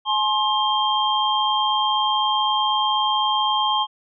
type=tone cluster; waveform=sine; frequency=850 / 1059 / 3184 Hz; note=G#5 / C6 / G7; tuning=+40 / +21 / +26 cents; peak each=-22 dBFS; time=0.05-3.87 s; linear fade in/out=50 ms; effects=none